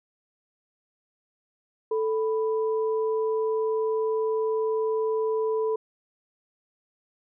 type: tone pair together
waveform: sine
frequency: 440 / 989.9 Hz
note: A4 / B5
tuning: 0 / +4 cents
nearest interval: octave + major second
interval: 1404 cents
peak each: -23 / -34 dBFS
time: 1.91-5.76 s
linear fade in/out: 5 ms
effects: none